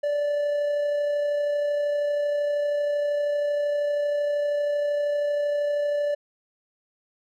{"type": "tone with amplitude modulation", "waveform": "triangle", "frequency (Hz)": 583, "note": "D5", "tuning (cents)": -13, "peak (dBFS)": -19, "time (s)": [0.03, 6.15], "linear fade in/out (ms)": 10, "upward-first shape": "sine", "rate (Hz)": 32.8, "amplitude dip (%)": 25, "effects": []}